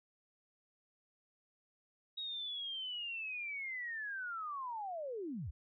sine linear sweep, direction down, 3806 to 54.1 Hz, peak -39 dBFS, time 2.17-5.51 s, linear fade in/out 10 ms, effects none

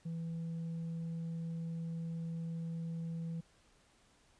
sine tone with tanh clipping, 165.5 Hz, E3, 7 cents sharp, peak -38 dBFS, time 0.05-3.41 s, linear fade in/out 10 ms, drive 2 dB, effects pink hiss -68 dBFS RMS until 4.39 s + resampled to 22050 Hz

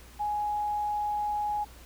sine tone, 834 Hz, G#5, 7 cents sharp, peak -27 dBFS, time 0.19-1.65 s, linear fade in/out 20 ms, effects added 60 Hz sine -50 dBFS peak until 1.85 s + pink hiss -53 dBFS RMS until 1.85 s

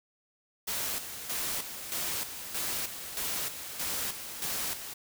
white noise with tremolo, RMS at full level -33 dBFS, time 0.67-4.94 s, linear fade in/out 10 ms, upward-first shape square, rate 1.6 Hz, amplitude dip 60%, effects none

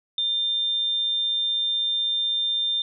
sine tone with amplitude modulation, 3600 Hz, A7, 39 cents sharp, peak -20 dBFS, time 0.18-2.82 s, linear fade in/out 2 ms, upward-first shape sine, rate 116 Hz, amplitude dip 30%, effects none

